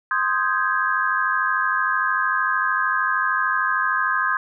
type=chord; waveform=sine; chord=Ab major seventh; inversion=first; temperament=equal; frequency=1046.5 / 1244.5 / 1568 / 1661.2 Hz; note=C6 / Eb6 / G6 / Ab6; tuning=0 / 0 / 0 / 0 cents; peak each=-24 dBFS; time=0.11-4.37 s; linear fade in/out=2 ms; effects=none